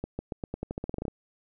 accelerating click train, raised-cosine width 2 ms, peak -19 dBFS, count 15, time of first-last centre 0.04-1.081 s, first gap 150 ms, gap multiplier 0.88, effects none

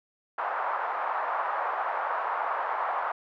white band-pass noise, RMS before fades -30 dBFS, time 0.38-3.12 s, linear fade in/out 5 ms, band 700 to 1200 Hz, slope 24 dB/octave, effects none

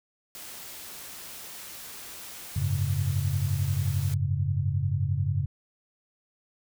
white noise, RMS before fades -42 dBFS, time 0.35-4.14 s, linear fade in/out 0 ms
sine chord, F# suspended second, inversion none, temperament equal, 92.5 / 103.83 / 138.59 Hz, F#2 / G#2 / C#3, 0 / 0 / 0 cents, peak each -28 / -29 / -28 dBFS, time 2.56-5.46 s, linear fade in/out 5 ms
effects none

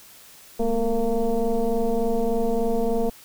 sine tone with frequency modulation, 236.7 Hz, A#3, 27 cents sharp, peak -19 dBFS, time 0.59-3.1 s, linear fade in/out 10 ms, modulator 225 Hz, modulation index 1.8, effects white hiss -48 dBFS RMS until 3.24 s

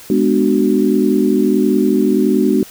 sine chord, G# half-diminished seventh, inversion none, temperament just, 207.7 / 249.2 / 299 / 373.8 Hz, G#3 / B3 / D4 / F#4, 0 / +16 / +31 / +18 cents, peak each -16 dBFS, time 0.1-2.63 s, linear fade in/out 2 ms, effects white hiss -38 dBFS RMS until 2.7 s

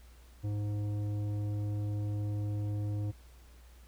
triangle tone with tanh clipping, 103.7 Hz, G#2, 2 cents flat, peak -33 dBFS, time 0.43-3.12 s, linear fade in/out 20 ms, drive 15 dB, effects added 60 Hz sine -53 dBFS peak until 3.87 s + pink hiss -63 dBFS RMS until 3.87 s

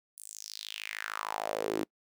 sawtooth tone with high-pass filter sweep, 53.3 Hz, G#1, 46 cents sharp, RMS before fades -37 dBFS, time 0.17-1.84 s, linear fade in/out 10 ms, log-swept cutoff 10000 to 300 Hz, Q 4.2, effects noise-tail reverb RT60 0.1 s tail -26 dB re dry

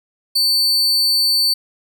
40% pulse tone, 4500 Hz, C#8, 25 cents sharp, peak -12 dBFS, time 0.35-1.54 s, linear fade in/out 10 ms, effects none

